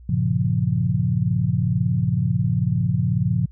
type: chord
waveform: sine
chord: G half-diminished seventh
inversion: none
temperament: equal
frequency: 98 / 116.54 / 138.59 / 174.61 Hz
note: G2 / Bb2 / Db3 / F3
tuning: 0 / 0 / 0 / 0 cents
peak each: -26 / -22 / -23 / -23 dBFS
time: 0.09-3.46 s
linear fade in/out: 5 ms
effects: added 60 Hz sine -41 dBFS peak until 3.51 s